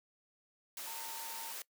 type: tone in noise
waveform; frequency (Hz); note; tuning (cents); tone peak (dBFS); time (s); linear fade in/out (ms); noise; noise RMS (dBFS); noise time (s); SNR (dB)
sine; 910; A#5; -42; -47; 0.87-1.52; 2; white; -44; 0.77-1.62; -6
effects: noise-tail reverb RT60 0.1 s tail -21 dB re dry + high-pass 400 Hz 12 dB/octave